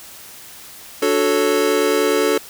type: chord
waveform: square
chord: D major seventh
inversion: none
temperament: equal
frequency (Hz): 293.7 / 370 / 440 / 554.4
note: D4 / F#4 / A4 / C#5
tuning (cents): 0 / 0 / 0 / 0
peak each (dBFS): -23 / -22 / -18 / -24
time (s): 1.02-2.38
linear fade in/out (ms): 5
effects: white hiss -39 dBFS RMS until 2.49 s